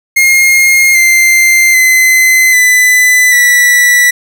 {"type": "tone with pitch steps", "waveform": "45% pulse", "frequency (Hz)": [2136, 2090, 2044, 1999.9, 1956.5], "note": ["C7", "C7", "C7", "B6", "B6"], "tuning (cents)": [35, -2, -41, 21, -17], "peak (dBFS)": -4, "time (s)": [0.16, 4.11], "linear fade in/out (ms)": 10, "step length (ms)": 790, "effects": []}